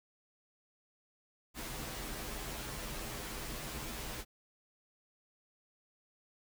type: noise with comb filter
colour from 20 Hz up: pink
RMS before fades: -42 dBFS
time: 1.54-4.25 s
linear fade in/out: 50 ms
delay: 11 ms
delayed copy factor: -0.85
effects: none